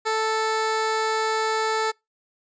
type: tone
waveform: 15% pulse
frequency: 440 Hz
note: A4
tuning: in tune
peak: -15 dBFS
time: 0.05-1.92 s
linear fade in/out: 20 ms
effects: noise-tail reverb RT60 0.2 s tail -26 dB re dry + resampled to 16000 Hz